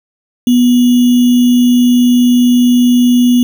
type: tone with sample-and-hold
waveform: sine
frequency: 245.2 Hz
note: B3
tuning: 12 cents flat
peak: -5 dBFS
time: 0.47-3.43 s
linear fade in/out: 2 ms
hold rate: 3150 Hz
effects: none